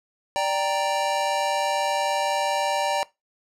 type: chord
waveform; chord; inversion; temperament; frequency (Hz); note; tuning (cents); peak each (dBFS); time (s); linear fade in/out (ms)
square; G minor; second; equal; 587.3 / 784 / 932.3; D5 / G5 / Bb5; 0 / 0 / 0; -27 / -27 / -27; 0.36-3.03; 0
effects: noise-tail reverb RT60 0.2 s tail -20 dB re dry + low-pass 9000 Hz 12 dB/octave